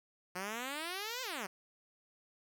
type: exponential two-way sweep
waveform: 5% pulse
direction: up then down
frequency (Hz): 177.1 to 529 to 177.1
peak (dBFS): -27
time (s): 0.35-1.47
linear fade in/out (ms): 10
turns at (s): 1.22
effects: none